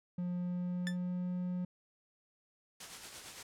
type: tone with pitch glide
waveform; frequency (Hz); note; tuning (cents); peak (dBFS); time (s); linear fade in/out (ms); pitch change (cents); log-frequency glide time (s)
triangle; 177.7 to 179.97; F3 to F#3; +30 to -48; -32; 0.18-1.65; 5; +22; 0.36-1.28
type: tone with exponential decay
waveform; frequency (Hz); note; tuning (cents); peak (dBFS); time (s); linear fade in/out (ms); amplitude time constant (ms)
sawtooth; 1760; A6; 0; -31; 0.87-0.97; 0; 21
type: noise with tremolo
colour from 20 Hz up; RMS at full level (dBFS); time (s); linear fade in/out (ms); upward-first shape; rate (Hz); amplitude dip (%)
white; -45; 2.8-3.43; 5; sine; 8.8; 45
effects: low-pass 9000 Hz 12 dB/octave